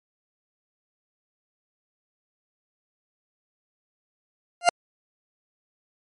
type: tone with exponential growth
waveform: 40% pulse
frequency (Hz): 698.5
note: F5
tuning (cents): 0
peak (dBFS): -9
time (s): 4.61-4.69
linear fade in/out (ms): 1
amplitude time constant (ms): 17
effects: MP3 48 kbps